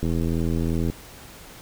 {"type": "click train", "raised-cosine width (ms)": 3, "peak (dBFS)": -13, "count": 73, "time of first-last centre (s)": [0.03, 0.9], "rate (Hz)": 82.8, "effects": ["pink hiss -44 dBFS RMS until 1.61 s"]}